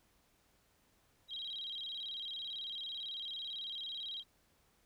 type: tone with vibrato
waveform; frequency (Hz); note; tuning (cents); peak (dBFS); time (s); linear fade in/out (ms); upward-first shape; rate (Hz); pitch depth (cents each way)
sine; 3521; A7; 0; -40; 1.28-4.24; 50; square; 18; 160
effects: pink hiss -72 dBFS RMS until 4.85 s